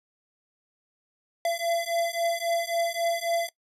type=beating tone pair; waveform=square; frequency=676 / 679.7 Hz; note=E5 / F5; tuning=+43 / -47 cents; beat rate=3.7 Hz; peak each=-29 dBFS; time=1.45-3.49 s; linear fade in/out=2 ms; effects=noise-tail reverb RT60 0.1 s tail -20 dB re dry + resampled to 32000 Hz